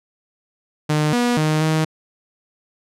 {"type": "tone with pitch steps", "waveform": "sawtooth", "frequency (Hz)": [151.8, 242.2, 154.7, 157.4], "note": ["D#3", "B3", "D#3", "D#3"], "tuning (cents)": [-42, -34, -10, 20], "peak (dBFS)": -12, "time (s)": [0.89, 1.85], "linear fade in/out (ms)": 10, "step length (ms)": 240, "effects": ["low-pass 10000 Hz 12 dB/octave"]}